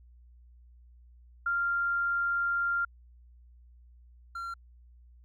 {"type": "tone pair in turn", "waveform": ["sine", "triangle"], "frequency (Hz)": [1392, 1374.4], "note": ["F6", "F6"], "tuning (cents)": [-6, -28], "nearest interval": "unison", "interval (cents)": 22, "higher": "first", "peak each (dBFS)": [-26, -33], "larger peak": "first", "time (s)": [[1.46, 2.85], [4.35, 4.54]], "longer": "first", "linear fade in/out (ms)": 5, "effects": ["added 60 Hz sine -53 dBFS peak until 5.24 s"]}